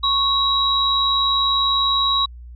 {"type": "tone pair together", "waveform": "sine", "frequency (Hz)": [1100, 3860], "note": ["C#6", "B7"], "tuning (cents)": [-14, -40], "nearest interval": "octave + minor seventh", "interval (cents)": 2174, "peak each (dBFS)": [-20, -17], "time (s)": [0.03, 2.26], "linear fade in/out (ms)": 10, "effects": ["added 60 Hz sine -35 dBFS peak until 2.55 s"]}